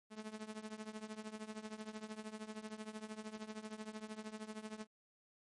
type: tone with tremolo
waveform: sawtooth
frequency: 216.1 Hz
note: A3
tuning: 31 cents flat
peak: -38 dBFS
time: 0.1-4.87 s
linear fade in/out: 50 ms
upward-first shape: triangle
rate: 13 Hz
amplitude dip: 90%
effects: MP3 48 kbps